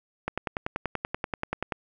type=click train; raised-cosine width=0.5 ms; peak=-13 dBFS; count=16; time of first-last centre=0.28-1.722 s; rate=10.4 Hz; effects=none